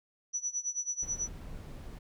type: tone with tremolo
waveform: sine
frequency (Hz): 5920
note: F#8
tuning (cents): 0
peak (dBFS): -29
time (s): 0.33-1.29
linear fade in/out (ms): 20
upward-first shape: sine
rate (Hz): 9.2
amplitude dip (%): 90
type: noise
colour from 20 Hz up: brown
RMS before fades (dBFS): -44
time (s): 1.02-1.99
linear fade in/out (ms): 10
effects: none